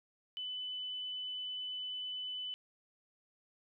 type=tone; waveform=sine; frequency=3003 Hz; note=F#7; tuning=25 cents sharp; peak=-38 dBFS; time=0.37-2.54 s; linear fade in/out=0 ms; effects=none